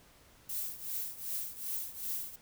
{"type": "noise with tremolo", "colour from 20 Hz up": "violet", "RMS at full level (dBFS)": -35, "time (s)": [0.49, 2.36], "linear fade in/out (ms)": 5, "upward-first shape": "triangle", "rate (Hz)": 2.6, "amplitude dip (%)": 85, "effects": ["pink hiss -61 dBFS RMS until 2.41 s"]}